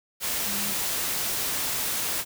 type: tone in noise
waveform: sine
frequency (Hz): 202.6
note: G#3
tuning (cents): -43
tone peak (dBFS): -36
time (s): 0.44-0.75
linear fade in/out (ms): 50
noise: white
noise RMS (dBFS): -28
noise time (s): 0.2-2.25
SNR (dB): -11
effects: none